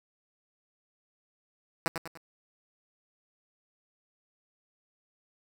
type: tone with echo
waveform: 5% pulse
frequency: 164.81 Hz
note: E3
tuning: in tune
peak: -14 dBFS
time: 1.86-1.88 s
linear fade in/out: 0 ms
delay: 98 ms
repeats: 3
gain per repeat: -7 dB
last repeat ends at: 2.174 s
effects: none